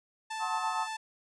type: tone with vibrato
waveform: sawtooth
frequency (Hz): 880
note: A5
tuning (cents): 0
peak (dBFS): -31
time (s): 0.3-0.97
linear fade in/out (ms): 10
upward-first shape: sine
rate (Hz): 20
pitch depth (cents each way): 11
type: chord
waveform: sine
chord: F# diminished seventh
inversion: none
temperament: just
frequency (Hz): 740 / 888 / 1065.6 / 1278.7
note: F#5 / A5 / C6 / Eb6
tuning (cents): 0 / +16 / +31 / +47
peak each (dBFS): -38 / -34 / -38 / -36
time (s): 0.39-0.88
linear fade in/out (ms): 50
effects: resampled to 22050 Hz